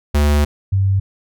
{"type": "tone pair in turn", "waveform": ["square", "sine"], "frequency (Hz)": [73.42, 97.16], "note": ["D2", "G2"], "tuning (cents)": [0, -15], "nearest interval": "perfect fourth", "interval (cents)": 485, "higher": "second", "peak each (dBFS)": -12, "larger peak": "neither", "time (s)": [[0.14, 0.45], [0.72, 1]], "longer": "first", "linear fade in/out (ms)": 10, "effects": []}